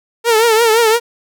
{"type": "tone with vibrato", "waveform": "sawtooth", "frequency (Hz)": 452.5, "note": "A4", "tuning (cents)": 48, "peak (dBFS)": -5, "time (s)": [0.24, 1], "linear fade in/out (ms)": 50, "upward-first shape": "triangle", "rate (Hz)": 5.8, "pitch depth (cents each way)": 100, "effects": []}